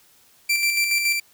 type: tone with tremolo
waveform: sawtooth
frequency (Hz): 2349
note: D7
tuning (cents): 0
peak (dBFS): -14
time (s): 0.49-1.2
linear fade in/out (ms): 10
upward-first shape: square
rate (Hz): 7.1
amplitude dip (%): 40
effects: white hiss -56 dBFS RMS until 1.33 s